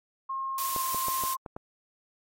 sine tone with pitch glide, 1072 to 1054.8 Hz, C6 to C6, +42 to +14 cents, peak -30 dBFS, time 0.29-1.37 s, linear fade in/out 10 ms, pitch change -28 cents, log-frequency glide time 0.64-0.86 s
blue noise, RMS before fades -32 dBFS, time 0.58-1.34 s, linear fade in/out 2 ms
clicks, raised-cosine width 1 ms, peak -24 dBFS, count 6, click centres 0.763 / 0.946 / 1.084 / 1.237 / 1.462 / 1.565 s
effects AAC 48 kbps

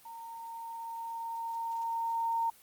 sine tone with level ramp, 918 Hz, A#5, 27 cents flat, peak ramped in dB -43 to -27 dBFS, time 0.05-2.5 s, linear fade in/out 5 ms, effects white hiss -59 dBFS RMS until 2.62 s + Opus 32 kbps

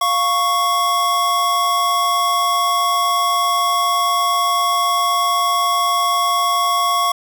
square tone pair together, 699 / 1108.8 Hz, F5 / C#6, +1 / 0 cents, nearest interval minor sixth, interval 799 cents, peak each -23 / -16 dBFS, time 0.01-7.12 s, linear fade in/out 5 ms, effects none

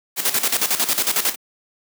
white noise with tremolo, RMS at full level -18 dBFS, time 0.16-1.36 s, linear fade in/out 50 ms, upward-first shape square, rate 11 Hz, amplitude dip 70%, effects high-pass 200 Hz 12 dB/octave

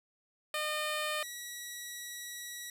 10% pulse tone pair in turn, 608 / 1930.3 Hz, D#5 / B6, -40 / -40 cents, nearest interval octave + minor sixth, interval 2000 cents, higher second, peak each -24 / -32 dBFS, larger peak first, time 0.54-1.23 / 1.23-2.7 s, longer second, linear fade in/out 2 ms, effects none

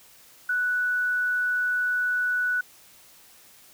sine tone, 1480 Hz, F#6, in tune, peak -22 dBFS, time 0.49-2.61 s, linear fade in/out 5 ms, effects white hiss -53 dBFS RMS until 3.73 s

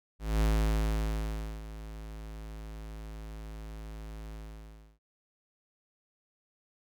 square tone with ADSR envelope, 53.7 Hz, A1, 41 cents flat, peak -24 dBFS, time 0.19-4.99 s, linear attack 220 ms, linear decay 1200 ms, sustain -17 dB, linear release 650 ms, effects none

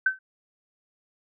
sine tone with exponential decay, 1535 Hz, G6, 37 cents flat, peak -15 dBFS, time 0.06-0.19 s, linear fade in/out 5 ms, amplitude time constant 28 ms, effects none

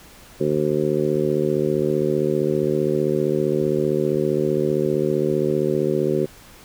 harmonic tone, 75.3 Hz, D2, 44 cents sharp, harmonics 2 / 3 / 4 / 5 / 6 / 7, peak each -26 / -27 / -27 / -21 / -26 / -27 dBFS, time 0.4-6.26 s, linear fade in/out 10 ms, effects pink hiss -46 dBFS RMS until 6.64 s

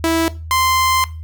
sawtooth tone pair in turn, 328.2 / 1042 Hz, E4 / C6, -8 / -7 cents, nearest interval octave + minor sixth, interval 2001 cents, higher second, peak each -10 dBFS, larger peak neither, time 0.04-0.28 / 0.51-1.04 s, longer second, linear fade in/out 0 ms, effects noise-tail reverb RT60 0.3 s tail -17 dB re dry + added 80 Hz sine -27 dBFS peak until 1.23 s

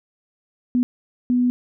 sine tone bursts at uneven times, 246.9 Hz, B3, in tune, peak -15 dBFS, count 2, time 0.75-0.83 / 1.3-1.5 s, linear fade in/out 0 ms, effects none

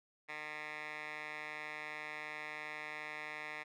10% pulse tone with band-pass filter, 151.9 Hz, D#3, 41 cents flat, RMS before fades -45 dBFS, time 0.28-3.64 s, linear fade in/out 20 ms, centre 1900 Hz, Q 3, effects none

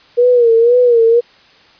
sine tone with vibrato, 474.8 Hz, A#4, 32 cents sharp, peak -6 dBFS, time 0.17-1.21 s, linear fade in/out 20 ms, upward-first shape sine, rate 2 Hz, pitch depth 80 cents each way, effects white hiss -46 dBFS RMS until 1.79 s + resampled to 11025 Hz

